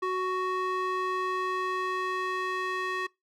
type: tone with band-pass filter sweep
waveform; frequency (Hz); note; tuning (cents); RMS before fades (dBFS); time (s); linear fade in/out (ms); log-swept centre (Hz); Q
square; 371; F#4; +5; -30; 0.02-3.07; 10; 950 to 1600; 1.5
effects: noise-tail reverb RT60 0.2 s tail -23 dB re dry